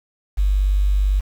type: tone with quantisation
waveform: sine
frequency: 49 Hz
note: G1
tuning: in tune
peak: -14 dBFS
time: 0.37-1.21 s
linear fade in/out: 20 ms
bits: 7
effects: none